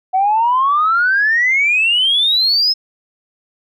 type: exponential sweep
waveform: sine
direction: up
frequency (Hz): 740 to 5220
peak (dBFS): -10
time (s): 0.13-2.74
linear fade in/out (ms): 20
effects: tanh soft clip ceiling -6 dBFS